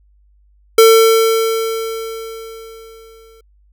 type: tone with exponential decay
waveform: square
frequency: 450 Hz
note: A4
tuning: 39 cents sharp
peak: -4 dBFS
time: 0.78-3.41 s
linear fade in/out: 5 ms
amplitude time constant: 570 ms
effects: added 50 Hz sine -49 dBFS peak until 3.72 s